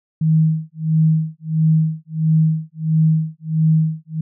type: tone with tremolo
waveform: sine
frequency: 158.5 Hz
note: D#3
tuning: 32 cents sharp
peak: -10 dBFS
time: 0.21-4.21 s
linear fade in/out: 5 ms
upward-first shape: sine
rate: 1.5 Hz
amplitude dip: 100%
effects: none